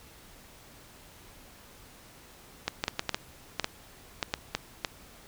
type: clicks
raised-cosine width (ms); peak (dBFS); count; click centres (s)
0.2; -10; 12; 2.68 / 2.839 / 2.881 / 2.994 / 3.093 / 3.145 / 3.597 / 3.644 / 4.228 / 4.339 / 4.55 / 4.848
effects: pink hiss -53 dBFS RMS until 5.27 s